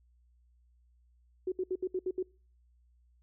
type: tone bursts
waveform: sine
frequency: 370 Hz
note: F#4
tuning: in tune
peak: -29 dBFS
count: 7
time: 1.47-2.228 s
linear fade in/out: 5 ms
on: 50 ms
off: 68 ms
effects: noise-tail reverb RT60 0.4 s tail -26 dB re dry + added 60 Hz sine -63 dBFS peak until 3.22 s